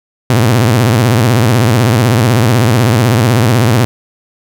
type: tone with vibrato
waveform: sawtooth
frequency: 116.54 Hz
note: A#2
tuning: in tune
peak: -3 dBFS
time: 0.3-3.85 s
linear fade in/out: 0 ms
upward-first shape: sine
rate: 16 Hz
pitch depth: 200 cents each way
effects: none